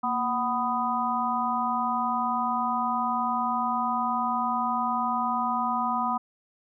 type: harmonic tone with a mistuned harmonic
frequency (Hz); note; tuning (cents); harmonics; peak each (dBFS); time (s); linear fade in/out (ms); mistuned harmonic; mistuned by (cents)
248.7; B3; +12; 1 / 3 / 4 / 5; -32 / -30 / -28 / -29; 0.03-6.18; 10; 1; -100
effects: none